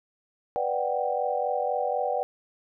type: chord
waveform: sine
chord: G major seventh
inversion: first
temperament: equal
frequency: 493.9 / 587.3 / 740 / 784 Hz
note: B4 / D5 / F#5 / G5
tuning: 0 / 0 / 0 / 0 cents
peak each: -30 dBFS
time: 0.56-2.23 s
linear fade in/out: 0 ms
effects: none